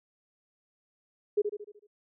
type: tone with echo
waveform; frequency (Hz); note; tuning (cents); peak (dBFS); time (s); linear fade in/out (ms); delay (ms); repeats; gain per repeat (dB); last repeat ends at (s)
sine; 415.3; G#4; 0; -21; 1.37-1.42; 10; 75; 6; -6; 1.87
effects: none